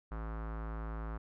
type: tone with low-pass filter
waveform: square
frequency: 55 Hz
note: A1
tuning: in tune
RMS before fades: -40 dBFS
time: 0.11-1.18 s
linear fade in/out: 10 ms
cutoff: 1300 Hz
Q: 2.8
effects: none